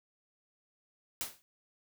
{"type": "noise with exponential decay", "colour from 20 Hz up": "white", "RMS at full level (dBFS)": -33, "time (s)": [1.21, 1.42], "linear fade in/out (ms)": 0, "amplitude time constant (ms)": 44, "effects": []}